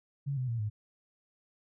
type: tone with pitch steps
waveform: sine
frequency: 140 / 127.64 / 116.37 / 106.1 Hz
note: C#3 / C3 / A#2 / G#2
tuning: +18 / -43 / -3 / +38 cents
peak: -30 dBFS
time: 0.26-0.7 s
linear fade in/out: 20 ms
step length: 110 ms
effects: none